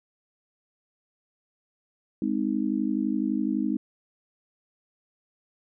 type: chord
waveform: sine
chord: Ab major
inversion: none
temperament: just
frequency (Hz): 207.7 / 259.6 / 311.5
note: Ab3 / C4 / Eb4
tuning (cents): 0 / -13 / +2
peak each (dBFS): -28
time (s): 2.22-3.77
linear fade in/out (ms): 2
effects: none